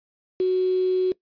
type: tone with quantisation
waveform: sine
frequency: 370 Hz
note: F#4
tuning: in tune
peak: -18 dBFS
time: 0.4-1.12 s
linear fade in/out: 2 ms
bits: 6
effects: noise-tail reverb RT60 0.1 s tail -20 dB re dry + resampled to 11025 Hz